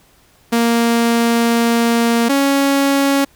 sawtooth tone pair in turn, 233.1 / 277.3 Hz, A#3 / C#4, 0 / +1 cents, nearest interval minor third, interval 301 cents, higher second, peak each -8 dBFS, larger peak neither, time 0.52-2.29 / 2.29-3.25 s, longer first, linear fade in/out 10 ms, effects pink hiss -52 dBFS RMS until 3.35 s

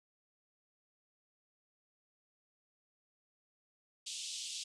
pink band-pass noise, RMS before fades -43 dBFS, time 4.06-4.64 s, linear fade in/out 10 ms, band 2900 to 8800 Hz, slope 48 dB/octave, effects none

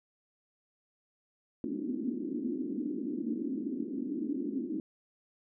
white band-pass noise, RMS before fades -35 dBFS, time 1.64-4.8 s, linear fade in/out 2 ms, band 230 to 320 Hz, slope 48 dB/octave, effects none

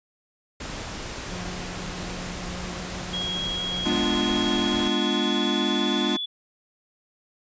pink noise, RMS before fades -34 dBFS, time 0.6-4.88 s, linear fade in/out 5 ms
40% pulse tone with tremolo, 179.8 Hz, F#3, 49 cents flat, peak -34 dBFS, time 1.31-3.99 s, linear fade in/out 10 ms, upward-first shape sine, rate 1.7 Hz, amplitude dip 30%
sine tone with pitch glide, 3294 to 3434 Hz, G#7 to A7, -15 to -43 cents, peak -27 dBFS, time 3.13-6.26 s, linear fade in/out 10 ms, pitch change +72 cents, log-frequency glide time 4.47-5.98 s
square chord, G# diminished seventh, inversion none, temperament equal, 207.7 / 246.9 / 293.7 / 349.2 Hz, G#3 / B3 / D4 / F4, 0 / 0 / 0 / 0 cents, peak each -29 dBFS, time 3.85-6.17 s, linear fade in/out 10 ms
effects resampled to 16000 Hz

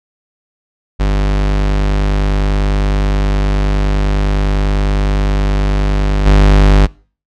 45% pulse tone with level steps, 49.77 Hz, G1, 27 cents sharp, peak -10 / -4 dBFS, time 0.99-6.87 s, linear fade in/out 20 ms, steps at 6.26 s, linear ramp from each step 5 ms, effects noise-tail reverb RT60 0.4 s tail -24 dB re dry + low-pass 5000 Hz 12 dB/octave

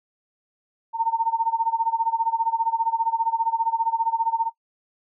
sine tone with tremolo, 910 Hz, A#5, 42 cents flat, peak -16 dBFS, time 0.93-4.51 s, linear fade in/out 50 ms, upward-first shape sine, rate 15 Hz, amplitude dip 85%, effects noise-tail reverb RT60 0.1 s tail -18 dB re dry

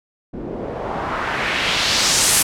white noise with low-pass filter sweep, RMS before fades -20 dBFS, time 0.33-2.43 s, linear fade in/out 10 ms, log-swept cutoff 300 to 11000 Hz, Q 1.5, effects none

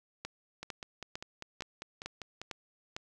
two click trains, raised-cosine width 0.2 ms, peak -21 / -24 dBFS, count 7 / 10, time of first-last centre 0.25-2.965 / 0.63-2.416 s, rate 2.21 / 5.04 Hz, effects none

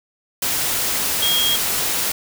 sine tone in noise, 3260 Hz, G#7, 33 cents flat, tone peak -17 dBFS, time 1.22-1.56 s, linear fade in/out 5 ms, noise white, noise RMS -21 dBFS, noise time 0.42-2.12 s, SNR +1 dB, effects none

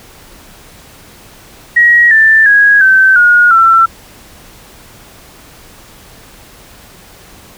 sine tone with pitch steps, 1900 / 1772.8 / 1654 / 1543.3 / 1439.9 / 1343.5 Hz, A#6 / A6 / G#6 / G6 / F#6 / E6, +33 / +13 / -8 / -27 / -48 / +33 cents, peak -3 dBFS, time 1.76-3.86 s, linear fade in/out 10 ms, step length 350 ms, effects pink hiss -38 dBFS RMS until 7.57 s

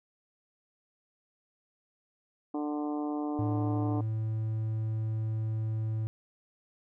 harmonic tone, 148.7 Hz, D3, 22 cents sharp, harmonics 2 / 3 / 4 / 5 / 6 / 7 / 8, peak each -31 / -41 / -44 / -40 / -47 / -46 / -53 dBFS, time 2.54-4.01 s, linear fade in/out 5 ms
triangle tone, 110 Hz, A2, in tune, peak -27 dBFS, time 3.39-6.07 s, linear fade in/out 0 ms
effects none

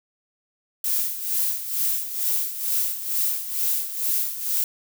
violet noise with tremolo, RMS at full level -22 dBFS, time 0.84-4.64 s, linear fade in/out 2 ms, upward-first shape sine, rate 2.2 Hz, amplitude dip 70%, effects none

